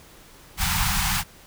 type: band-stop noise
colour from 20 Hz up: pink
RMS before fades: -23 dBFS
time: 0.57-1.24 s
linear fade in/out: 50 ms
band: 200 to 750 Hz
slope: 96 dB/octave
effects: pink hiss -49 dBFS RMS until 1.46 s